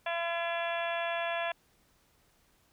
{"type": "harmonic tone", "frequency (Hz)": 338.8, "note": "E4", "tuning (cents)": 48, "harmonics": [2, 3, 4, 5, 6, 7, 8, 9, 10], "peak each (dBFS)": [-33, -39, -44, -38, -47, -41, -42, -53, -44], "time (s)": [0.06, 1.52], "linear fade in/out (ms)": 5, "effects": ["pink hiss -68 dBFS RMS until 2.72 s"]}